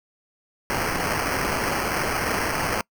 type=noise with sample-and-hold; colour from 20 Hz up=violet; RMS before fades=-25 dBFS; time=0.7-2.81 s; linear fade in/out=0 ms; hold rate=3675 Hz; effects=noise-tail reverb RT60 0.1 s tail -26 dB re dry